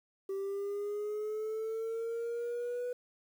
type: linear sweep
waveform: sine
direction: up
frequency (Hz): 387.6 to 493.9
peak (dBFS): -31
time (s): 0.29-2.93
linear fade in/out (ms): 5
effects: tanh soft clip ceiling -33 dBFS + 10-bit